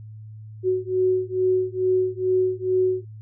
sine beating tone pair, 370 / 372.3 Hz, F#4 / F#4, 0 / +11 cents, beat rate 2.3 Hz, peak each -22 dBFS, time 0.63-3.05 s, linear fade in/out 50 ms, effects added 108 Hz sine -37 dBFS peak until 3.21 s

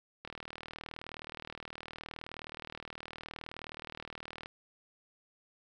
click train, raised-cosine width 0.3 ms, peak -26 dBFS, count 166, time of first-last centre 0.25-4.459 s, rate 39.2 Hz, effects none

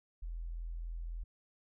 sine tone, 41.88 Hz, E1, 28 cents sharp, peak -38 dBFS, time 0.22-1.24 s, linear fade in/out 10 ms, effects none

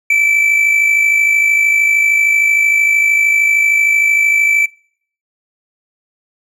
triangle tone with amplitude modulation, 2320 Hz, D7, 22 cents flat, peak -5 dBFS, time 0.1-4.66 s, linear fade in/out 5 ms, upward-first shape sine, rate 53.1 Hz, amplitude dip 45%, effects noise-tail reverb RT60 0.6 s tail -25 dB re dry

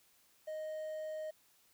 triangle tone with quantisation, 622.3 Hz, D#5, in tune, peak -37 dBFS, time 0.47-1.31 s, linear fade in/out 10 ms, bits 11, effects white hiss -69 dBFS RMS until 1.73 s

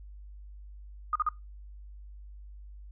sine tone bursts, 1232 Hz, D#6, 17 cents flat, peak -24 dBFS, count 3, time 1.13-1.289 s, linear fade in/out 2 ms, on 25 ms, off 42 ms, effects noise-tail reverb RT60 0.2 s tail -19 dB re dry + added 50 Hz sine -44 dBFS peak until 2.91 s

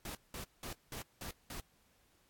pink noise bursts, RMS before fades -44 dBFS, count 6, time 0.05-1.6 s, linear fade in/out 2 ms, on 100 ms, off 190 ms, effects pink hiss -71 dBFS RMS until 2.29 s + AAC 64 kbps

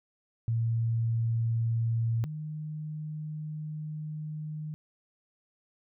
sine tone pair in turn, 114.9 / 153.37 Hz, A#2 / D#3, -25 / -25 cents, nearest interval perfect fourth, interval 500 cents, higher second, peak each -25 / -34 dBFS, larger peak first, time 0.48-2.24 / 2.24-4.74 s, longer second, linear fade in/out 0 ms, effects none

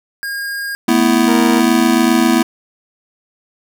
square tone, 1623 Hz, G#6, 40 cents flat, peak -21 dBFS, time 0.23-0.75 s, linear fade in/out 0 ms
square chord, A suspended second, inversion none, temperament just, 220 / 247.5 / 330 Hz, A3 / B3 / E4, 0 / +4 / +2 cents, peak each -17 / -14 / -15 dBFS, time 0.88-2.43 s, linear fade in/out 5 ms
harmonic tone, 466.2 Hz, A#4, in tune, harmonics 1 / 2 / 3 / 4 / 5 / 6, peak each -22 / -24 / -34 / -35 / -36 / -36 dBFS, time 1.27-1.61 s, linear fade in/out 20 ms
effects none

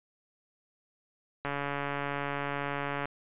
click train, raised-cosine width 0.5 ms, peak -18 dBFS, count 229, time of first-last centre 1.45-3.056 s, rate 142 Hz, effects resampled to 8000 Hz

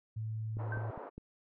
sine tone, 109.9 Hz, A2, 2 cents flat, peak -35 dBFS, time 0.16-0.91 s, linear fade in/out 10 ms
click train, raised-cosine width 3 ms, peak -32 dBFS, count 4, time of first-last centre 0.57-1.18 s, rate 4.92 Hz
white band-pass noise, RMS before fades -46 dBFS, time 0.58-1.1 s, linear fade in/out 20 ms, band 310 to 1000 Hz, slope 24 dB/octave
sine tone with exponential decay, 1548 Hz, G6, 22 cents flat, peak -36 dBFS, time 0.72-0.97 s, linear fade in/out 2 ms, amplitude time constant 53 ms
effects none

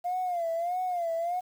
sine tone with vibrato, 698.5 Hz, F5, in tune, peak -26 dBFS, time 0.04-1.41 s, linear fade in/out 20 ms, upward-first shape sine, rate 1.6 Hz, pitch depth 99 cents each way, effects tanh soft clip ceiling -24 dBFS + 9-bit

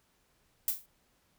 violet noise with exponential decay, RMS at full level -26 dBFS, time 0.68-0.86 s, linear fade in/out 1 ms, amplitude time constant 39 ms, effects pink hiss -71 dBFS RMS until 1.38 s

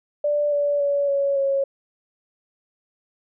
sine tone with pitch steps, 587.3 / 577.5 / 568 / 558.5 / 549.2 Hz, D5 / D5 / C#5 / C#5 / C#5, 0 / -29 / +42 / +13 / -16 cents, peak -18 dBFS, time 0.24-1.64 s, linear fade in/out 5 ms, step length 280 ms, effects none

